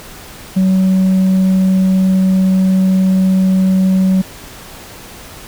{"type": "tone with tanh clipping", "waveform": "sine", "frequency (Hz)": 188.4, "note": "F#3", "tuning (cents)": 32, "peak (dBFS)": -9, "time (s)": [0.56, 4.22], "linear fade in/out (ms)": 10, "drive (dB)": 2, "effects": ["pink hiss -34 dBFS RMS until 5.47 s"]}